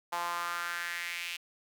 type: tone with high-pass filter sweep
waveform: sawtooth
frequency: 172.8 Hz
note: F3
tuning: 18 cents flat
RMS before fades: -36 dBFS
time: 0.12-1.37 s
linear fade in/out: 10 ms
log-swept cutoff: 880 to 2700 Hz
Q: 3.5
effects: none